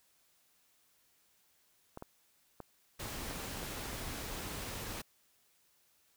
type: clicks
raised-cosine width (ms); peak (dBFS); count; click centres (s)
1; -30; 10; 1.974 / 2.024 / 2.603 / 3.057 / 3.31 / 3.572 / 3.63 / 3.774 / 3.856 / 3.931
type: noise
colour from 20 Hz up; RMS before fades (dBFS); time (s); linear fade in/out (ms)
pink; -42; 2.99-5.02; 10
effects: white hiss -71 dBFS RMS until 6.16 s